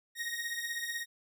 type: beating tone pair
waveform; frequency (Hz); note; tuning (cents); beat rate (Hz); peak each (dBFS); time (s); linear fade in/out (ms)
sawtooth; 1864.7 / 1880.7; A#6 / A#6; 0 / +15; 16; -34 / -35; 0.15-1.06; 50
effects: none